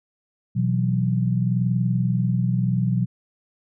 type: chord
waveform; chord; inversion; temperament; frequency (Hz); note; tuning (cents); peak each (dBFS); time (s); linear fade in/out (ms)
sine; B suspended fourth; none; just; 123.47 / 164.63 / 185.21; B2 / E3 / F#3; 0 / -2 / +2; -21 / -26 / -23; 0.55-3.06; 20
effects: none